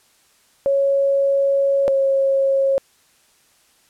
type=tone pair in turn; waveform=sine; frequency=553 / 543.8 Hz; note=C#5 / C#5; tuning=-4 / -33 cents; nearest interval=unison; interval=29 cents; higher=first; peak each=-14 dBFS; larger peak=neither; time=0.66-1.88 / 1.88-2.78 s; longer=first; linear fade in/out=0 ms; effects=white hiss -57 dBFS RMS until 3.89 s + low-pass 11000 Hz 12 dB/octave